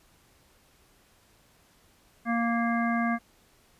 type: harmonic tone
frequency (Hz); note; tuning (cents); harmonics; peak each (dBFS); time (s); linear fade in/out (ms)
233.1; A#3; 0; 1 / 3 / 5 / 7 / 9; -26 / -31 / -33 / -34 / -36; 2.25-3.19; 50
effects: pink hiss -62 dBFS RMS until 3.79 s + resampled to 32000 Hz